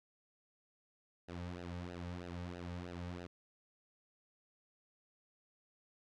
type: tone with flanger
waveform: sawtooth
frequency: 88 Hz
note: F2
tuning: 14 cents sharp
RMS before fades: -45 dBFS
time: 1.28-3.27 s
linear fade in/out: 10 ms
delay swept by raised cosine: 0.88 to 2.98 ms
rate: 3.1 Hz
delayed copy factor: -0.9
effects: low-pass 5000 Hz 12 dB/octave